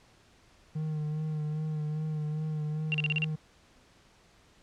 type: tone with vibrato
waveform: triangle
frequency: 153.6 Hz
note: D#3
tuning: 22 cents flat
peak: -28 dBFS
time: 0.75-3.36 s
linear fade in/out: 10 ms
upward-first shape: sine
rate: 2.5 Hz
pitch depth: 29 cents each way
type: tone bursts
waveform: sine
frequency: 2761 Hz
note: F7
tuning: 20 cents flat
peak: -26 dBFS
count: 6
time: 2.92-3.243 s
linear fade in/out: 0 ms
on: 23 ms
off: 37 ms
effects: pink hiss -61 dBFS RMS until 4.62 s + low-pass 7000 Hz 12 dB/octave

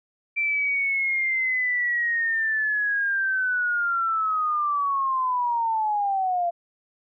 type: linear sweep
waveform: sine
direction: down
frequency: 2349 to 681 Hz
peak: -21 dBFS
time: 0.36-6.51 s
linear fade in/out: 20 ms
effects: none

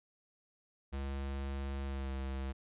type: tone with pitch glide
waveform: square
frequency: 68.6 to 66.88 Hz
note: C#2 to C2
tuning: -17 to +39 cents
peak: -37 dBFS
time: 0.92-2.53 s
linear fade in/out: 20 ms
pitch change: -44 cents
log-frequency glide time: 1.85-2.12 s
effects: resampled to 8000 Hz

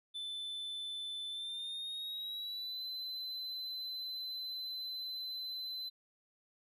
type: tone with pitch glide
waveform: triangle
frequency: 3520 to 4043 Hz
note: A7 to B7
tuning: 0 to +40 cents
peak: -38 dBFS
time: 0.14-5.9 s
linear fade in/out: 20 ms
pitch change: +240 cents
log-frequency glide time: 1.3-2.83 s
effects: none

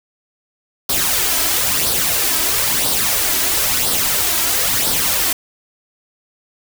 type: noise with flanger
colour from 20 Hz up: white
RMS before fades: -17 dBFS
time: 0.89-5.33 s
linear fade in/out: 5 ms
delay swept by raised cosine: 0.21 to 3.11 ms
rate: 1 Hz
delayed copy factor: +0.55
effects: none

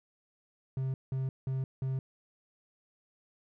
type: tone bursts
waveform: triangle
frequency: 132.1 Hz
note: C3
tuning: 17 cents sharp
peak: -28 dBFS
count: 4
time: 0.77-1.99 s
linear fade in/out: 2 ms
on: 170 ms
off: 180 ms
effects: none

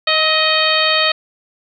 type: harmonic tone with a mistuned harmonic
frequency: 625 Hz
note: D#5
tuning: 8 cents sharp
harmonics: 1 / 2 / 3 / 4 / 5 / 6 / 7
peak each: -20 / -20 / -20 / -20 / -20 / -20 / -20 dBFS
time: 0.07-1.12 s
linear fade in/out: 5 ms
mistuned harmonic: 2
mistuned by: +28 cents
effects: none

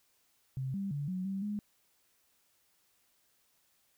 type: tone with pitch steps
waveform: sine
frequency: 132 / 196.9 / 143.6 / 184.7 / 194 / 207.5 Hz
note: C3 / G3 / D3 / F#3 / G3 / G#3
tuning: +16 / +8 / -39 / -3 / -18 / -1 cents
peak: -33 dBFS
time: 0.57-1.59 s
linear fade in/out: 0 ms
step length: 170 ms
effects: white hiss -72 dBFS RMS until 3.97 s

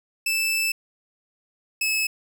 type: tone pair in turn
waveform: sawtooth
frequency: 2637 / 2592 Hz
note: E7 / E7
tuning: 0 / -30 cents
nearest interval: unison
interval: 30 cents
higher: first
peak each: -18 dBFS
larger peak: neither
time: 0.26-0.72 / 1.81-2.07 s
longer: first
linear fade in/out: 5 ms
effects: none

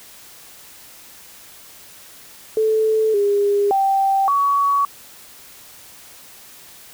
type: tone with pitch steps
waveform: sine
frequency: 437.7 / 405.9 / 781 / 1126 Hz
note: A4 / G#4 / G5 / C#6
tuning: -9 / -40 / -7 / +27 cents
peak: -14 dBFS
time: 2.57-4.85 s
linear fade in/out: 2 ms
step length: 570 ms
effects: white hiss -43 dBFS RMS until 6.93 s

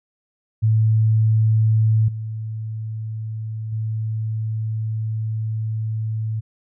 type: tone with level steps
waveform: sine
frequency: 110 Hz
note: A2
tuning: in tune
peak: -13 / -25 / -21 dBFS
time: 0.62-6.41 s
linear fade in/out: 20 ms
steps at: 2.08 / 3.72 s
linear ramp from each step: 5 ms
effects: none

